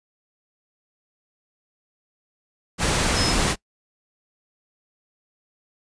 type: tone in noise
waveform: sine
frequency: 5150 Hz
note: E8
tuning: 41 cents flat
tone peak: -24 dBFS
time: 3.14-3.35 s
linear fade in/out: 50 ms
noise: pink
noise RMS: -21 dBFS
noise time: 2.78-3.56 s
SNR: -6 dB
effects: noise-tail reverb RT60 0.1 s tail -23 dB re dry + resampled to 22050 Hz